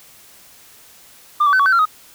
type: tone with pitch steps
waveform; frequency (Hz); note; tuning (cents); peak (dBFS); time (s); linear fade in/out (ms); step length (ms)
sine; 1195 / 1147 / 1522 / 1127 / 1529 / 1374 / 1258; D6 / D6 / F#6 / C#6 / G6 / F6 / D#6; +30 / -41 / +48 / +28 / -44 / -29 / +19; -9; 1.4-1.855; 10; 65
effects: tanh soft clip ceiling -9 dBFS + white hiss -46 dBFS RMS until 2.14 s